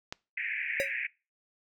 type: click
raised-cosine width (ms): 0.2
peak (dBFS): -18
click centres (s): 0.125
type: band-pass noise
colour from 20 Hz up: white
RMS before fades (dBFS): -34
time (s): 0.37-1.07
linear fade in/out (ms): 5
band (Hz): 1700 to 2500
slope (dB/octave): 96
type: tone with exponential decay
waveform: square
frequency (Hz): 551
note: C#5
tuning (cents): -11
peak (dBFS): -24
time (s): 0.8-0.91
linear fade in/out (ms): 0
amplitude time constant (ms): 23
effects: noise-tail reverb RT60 0.3 s tail -24 dB re dry